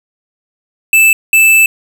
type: tone bursts at uneven times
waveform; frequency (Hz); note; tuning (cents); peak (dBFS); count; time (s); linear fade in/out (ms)
square; 2637; E7; 0; -5; 2; 0.93-1.13 / 1.33-1.66; 2
effects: none